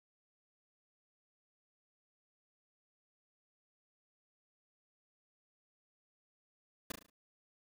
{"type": "noise with echo", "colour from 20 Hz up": "pink", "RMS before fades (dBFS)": -40, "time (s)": [6.9, 6.92], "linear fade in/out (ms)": 5, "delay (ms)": 36, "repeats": 5, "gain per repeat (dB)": -6, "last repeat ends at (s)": 7.1, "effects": []}